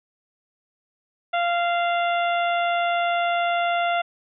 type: harmonic tone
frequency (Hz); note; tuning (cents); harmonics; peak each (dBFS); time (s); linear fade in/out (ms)
693; F5; -14; 1 / 2 / 3 / 4 / 5; -21 / -27 / -31 / -33 / -35; 1.33-4.02; 10
effects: none